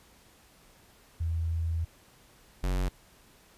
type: tone pair in turn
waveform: sine / square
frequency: 82.41 / 46.06 Hz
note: E2 / F#1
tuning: 0 / -7 cents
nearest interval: minor seventh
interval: 1007 cents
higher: first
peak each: -27 dBFS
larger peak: neither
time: 1.2-1.85 / 2.63-2.89 s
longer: first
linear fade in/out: 10 ms
effects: pink hiss -59 dBFS RMS until 3.57 s + resampled to 32000 Hz